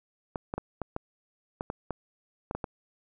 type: clicks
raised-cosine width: 1 ms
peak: -18 dBFS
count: 11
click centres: 0.358 / 0.539 / 0.58 / 0.817 / 0.964 / 1.609 / 1.701 / 1.907 / 2.511 / 2.55 / 2.642 s
effects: none